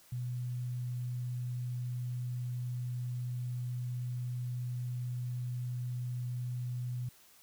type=tone; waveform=sine; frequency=123.47 Hz; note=B2; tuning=in tune; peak=-34 dBFS; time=0.12-7.09 s; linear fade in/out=5 ms; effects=white hiss -61 dBFS RMS until 7.42 s